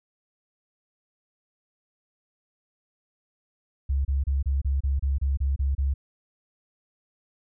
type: tone bursts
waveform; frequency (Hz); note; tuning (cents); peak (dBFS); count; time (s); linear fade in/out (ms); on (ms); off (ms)
sine; 68.6; C#2; -17; -21; 11; 3.89-5.94; 10; 160; 29
effects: none